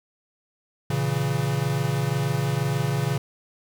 square chord, A# diminished, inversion none, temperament equal, 116.54 / 138.59 / 164.81 Hz, A#2 / C#3 / E3, 0 / 0 / 0 cents, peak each -29 / -25 / -30 dBFS, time 0.9-3.18 s, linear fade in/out 5 ms, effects 9-bit

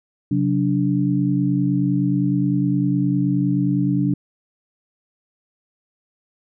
sine tone cluster, 134.7 / 184.4 / 290.8 Hz, C#3 / F#3 / D4, -49 / -6 / -17 cents, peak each -21 / -21 / -20 dBFS, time 0.31-4.14 s, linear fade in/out 5 ms, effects none

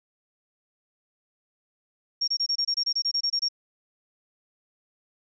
sine tone bursts, 5550 Hz, F8, 12 cents flat, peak -22 dBFS, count 14, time 2.21-3.487 s, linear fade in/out 10 ms, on 68 ms, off 25 ms, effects none

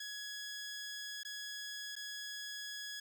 15% pulse tone with dropouts, 1676 Hz, G#6, 15 cents sharp, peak -36 dBFS, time 0-3 s, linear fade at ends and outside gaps 5 ms, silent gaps 1.233-1.249 / 1.955-1.963 s, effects none

